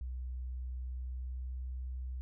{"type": "tone with pitch glide", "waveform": "sine", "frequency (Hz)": [62.8, 63.46], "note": ["B1", "B1"], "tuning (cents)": [30, 48], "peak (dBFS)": -37, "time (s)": [0.01, 2.21], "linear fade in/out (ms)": 0, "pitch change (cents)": 18, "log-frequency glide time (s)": [0.91, 1.64], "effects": []}